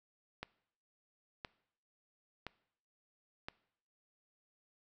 click train, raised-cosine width 0.3 ms, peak -25 dBFS, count 4, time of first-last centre 0.43-3.485 s, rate 0.982 Hz, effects noise-tail reverb RT60 0.7 s tail -21 dB re dry

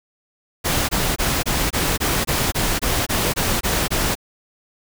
pink noise bursts, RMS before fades -20 dBFS, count 13, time 0.64-4.154 s, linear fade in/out 20 ms, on 250 ms, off 22 ms, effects none

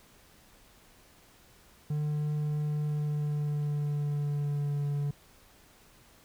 triangle tone with pitch glide, 149.7 to 144.02 Hz, D3 to D3, +33 to -33 cents, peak -26 dBFS, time 1.9-5.11 s, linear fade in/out 5 ms, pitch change -66 cents, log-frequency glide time 2.77-4.86 s, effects pink hiss -59 dBFS RMS until 6.24 s

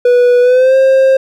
triangle tone with pitch glide, 490 to 531.3 Hz, B4 to C5, -14 to +26 cents, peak -3 dBFS, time 0.05-1.17 s, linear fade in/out 5 ms, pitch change +140 cents, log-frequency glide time 0.41-0.76 s, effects none

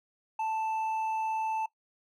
sine tone with hard clipping, 881 Hz, A5, 2 cents sharp, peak -30 dBFS, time 0.39-1.66 s, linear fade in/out 5 ms, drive 4 dB, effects noise-tail reverb RT60 0.1 s tail -19 dB re dry

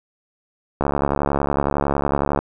click train, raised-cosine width 1 ms, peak -5 dBFS, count 113, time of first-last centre 0.81-2.39 s, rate 70.9 Hz, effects none

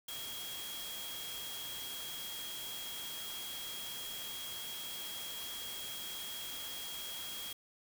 sine tone in noise, 3276 Hz, G#7, 24 cents flat, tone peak -44 dBFS, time 0.08-7.53 s, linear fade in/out 5 ms, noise white, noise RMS -45 dBFS, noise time 0.08-7.53 s, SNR -2 dB, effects none

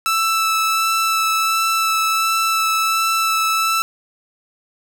sawtooth tone with vibrato, 1318.5 Hz, E6, in tune, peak -12 dBFS, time 0.06-3.82 s, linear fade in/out 0 ms, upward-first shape sine, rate 1.4 Hz, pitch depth 10 cents each way, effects none

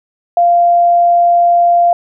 sine tone, 694 Hz, F5, 11 cents flat, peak -6 dBFS, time 0.37-1.93 s, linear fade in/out 2 ms, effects none

